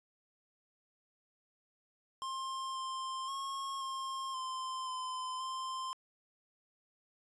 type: tone with pitch steps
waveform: square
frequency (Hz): 1059 / 1050 / 1087 / 1068 / 1040 / 1026 / 1044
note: C6 / C6 / C#6 / C6 / C6 / C6 / C6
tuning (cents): +21 / +6 / -34 / +35 / -11 / -34 / -4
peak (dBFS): -38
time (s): 2.22-5.93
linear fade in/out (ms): 0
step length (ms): 530
effects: resampled to 22050 Hz